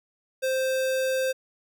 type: tone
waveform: square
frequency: 523.3 Hz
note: C5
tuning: in tune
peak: -24 dBFS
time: 0.42-1.33 s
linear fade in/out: 20 ms
effects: none